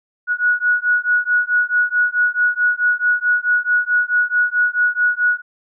sine beating tone pair, 1459 / 1463.6 Hz, F#6 / F#6, -25 / -19 cents, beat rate 4.6 Hz, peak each -17 dBFS, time 0.27-5.42 s, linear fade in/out 50 ms, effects none

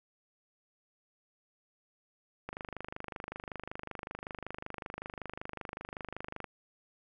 click train, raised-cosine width 0.5 ms, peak -24 dBFS, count 101, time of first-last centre 2.49-6.443 s, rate 25.3 Hz, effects none

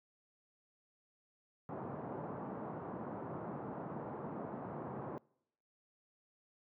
pink band-pass noise, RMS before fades -44 dBFS, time 1.69-5.18 s, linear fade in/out 0 ms, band 130 to 1100 Hz, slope 24 dB/octave, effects noise-tail reverb RT60 0.8 s tail -26 dB re dry

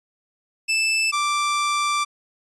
sawtooth tone pair in turn, 2637 / 1174.6 Hz, E7 / D6, 0 / 0 cents, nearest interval octave + major second, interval 1400 cents, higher first, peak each -15 / -16 dBFS, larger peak first, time 0.68-1.12 / 1.12-2.05 s, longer second, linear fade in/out 20 ms, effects resampled to 22050 Hz

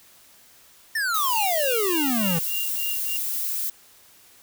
square exponential sweep, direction down, 1833 to 158.9 Hz, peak -23 dBFS, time 0.95-2.39 s, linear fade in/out 5 ms
violet noise, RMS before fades -27 dBFS, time 1.14-3.7 s, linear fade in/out 5 ms
triangle tone with tremolo, 2794 Hz, F7, in tune, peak -27 dBFS, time 1.33-3.17 s, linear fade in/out 5 ms, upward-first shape sine, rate 3.4 Hz, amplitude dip 100%
effects white hiss -53 dBFS RMS until 4.42 s

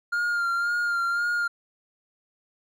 triangle tone with vibrato, 1404 Hz, F6, 9 cents sharp, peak -21 dBFS, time 0.12-1.48 s, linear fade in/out 10 ms, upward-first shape sine, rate 1.9 Hz, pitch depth 30 cents each way, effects none

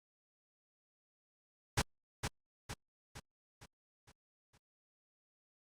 pink noise with echo, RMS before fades -30 dBFS, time 1.77-1.82 s, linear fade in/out 10 ms, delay 460 ms, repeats 6, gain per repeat -6 dB, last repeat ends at 4.58 s, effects low-pass 9000 Hz 12 dB/octave + Opus 48 kbps

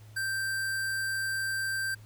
square tone, 1568 Hz, G6, in tune, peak -30 dBFS, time 0.16-1.95 s, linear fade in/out 10 ms, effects added 107 Hz sine -48 dBFS peak until 2.05 s + pink hiss -60 dBFS RMS until 2.05 s

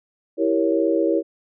sine chord, E diminished seventh, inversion none, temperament equal, 329.6 / 392 / 466.2 / 554.4 Hz, E4 / G4 / Bb4 / Db5, 0 / 0 / 0 / 0 cents, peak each -20 / -24 / -23 / -23 dBFS, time 0.37-1.23 s, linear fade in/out 50 ms, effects none

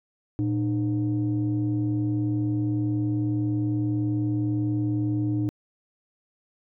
sine tone pair together, 115.21 / 303.7 Hz, A#2 / D#4, -20 / -42 cents, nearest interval octave + perfect fourth, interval 1678 cents, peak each -24 dBFS, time 0.39-5.49 s, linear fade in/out 0 ms, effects tanh soft clip ceiling -17 dBFS

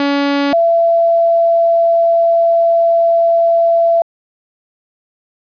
sawtooth / sine tone pair in turn, 282.7 / 672.4 Hz, C#4 / E5, +34 / +34 cents, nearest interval octave + minor third, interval 1500 cents, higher second, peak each -8 dBFS, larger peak neither, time 0-0.53 / 0.53-4.02 s, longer second, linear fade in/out 2 ms, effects resampled to 11025 Hz + 8-bit

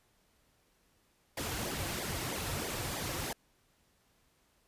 pink noise with flanger, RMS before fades -37 dBFS, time 1.37-3.33 s, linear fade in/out 5 ms, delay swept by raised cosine 0.72 to 5.02 ms, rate 3.1 Hz, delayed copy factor -0.8, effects pink hiss -71 dBFS RMS until 4.67 s + resampled to 32000 Hz

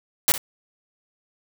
white noise with echo, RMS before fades -17 dBFS, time 0.28-0.32 s, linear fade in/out 0 ms, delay 59 ms, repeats 1, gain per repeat -14 dB, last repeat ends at 0.379 s, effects none

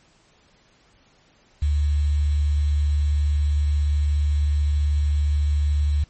sine tone with quantisation, 73.42 Hz, D2, in tune, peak -17 dBFS, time 1.62-6.04 s, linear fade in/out 5 ms, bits 7, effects pink hiss -58 dBFS RMS until 6.09 s + MP3 32 kbps

